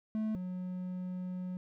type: tone pair in turn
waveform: triangle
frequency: 217.3 / 182.38 Hz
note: A3 / F#3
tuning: -21 / -25 cents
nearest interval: minor third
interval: 304 cents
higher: first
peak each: -29 / -34 dBFS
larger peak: first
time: 0.15-0.35 / 0.35-1.57 s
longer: second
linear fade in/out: 0 ms
effects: none